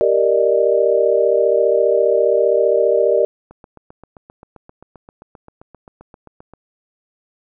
sine chord, Eb major seventh, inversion first, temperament equal, 392 / 466.2 / 587.3 / 622.3 Hz, G4 / Bb4 / D5 / Eb5, 0 / 0 / 0 / 0 cents, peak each -18 / -16 / -17 / -19 dBFS, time 0.01-3.25 s, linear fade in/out 0 ms
click train, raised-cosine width 1 ms, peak -26 dBFS, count 24, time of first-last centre 3.51-6.536 s, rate 7.6 Hz
effects none

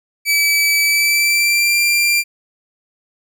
sawtooth tone with pitch glide, 2300 to 2374 Hz, D7 to D7, -37 to +18 cents, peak -9 dBFS, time 0.25-2.24 s, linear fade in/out 50 ms, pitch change +55 cents, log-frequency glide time 0.84-1.77 s, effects none

